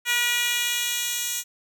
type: tone with high-pass filter sweep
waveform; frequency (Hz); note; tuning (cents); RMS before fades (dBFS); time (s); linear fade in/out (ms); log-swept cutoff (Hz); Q
10% pulse; 481.5; B4; -44; -25; 0.05-1.44; 50; 2000 to 5200; 1.1
effects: none